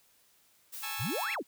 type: noise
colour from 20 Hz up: blue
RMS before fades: -42 dBFS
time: 0.72-1.26 s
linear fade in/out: 20 ms
type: chord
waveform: 15% pulse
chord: A major seventh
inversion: third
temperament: just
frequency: 825 / 880 / 1100 / 1320 Hz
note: G#5 / A5 / C#6 / E6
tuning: -12 / 0 / -14 / +2 cents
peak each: -36 / -38 / -39 / -35 dBFS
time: 0.82-1.36 s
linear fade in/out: 20 ms
type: exponential two-way sweep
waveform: sine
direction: up then down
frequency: 87.31 to 2810 to 193 Hz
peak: -32 dBFS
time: 0.99-1.43 s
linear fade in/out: 20 ms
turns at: 1.33 s
effects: white hiss -66 dBFS RMS until 1.47 s